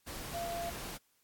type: tone in noise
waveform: sine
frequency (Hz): 685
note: F5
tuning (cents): -34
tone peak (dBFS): -36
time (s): 0.33-0.71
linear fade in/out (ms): 20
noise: pink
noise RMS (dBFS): -43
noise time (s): 0.06-0.98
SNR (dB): +4
effects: white hiss -73 dBFS RMS until 1.23 s + AAC 64 kbps